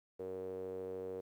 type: tone with band-pass filter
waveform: sawtooth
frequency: 93.5 Hz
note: F#2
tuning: 19 cents sharp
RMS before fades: -43 dBFS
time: 0.19-1.21 s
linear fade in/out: 10 ms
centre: 450 Hz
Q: 8
effects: 12-bit